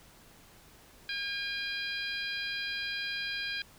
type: harmonic tone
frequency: 808 Hz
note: G#5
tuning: 48 cents flat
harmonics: 2 / 3 / 4 / 5 / 6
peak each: -37 / -39 / -40 / -41 / -42 dBFS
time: 1.09-3.62 s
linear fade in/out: 2 ms
effects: pink hiss -57 dBFS RMS until 3.78 s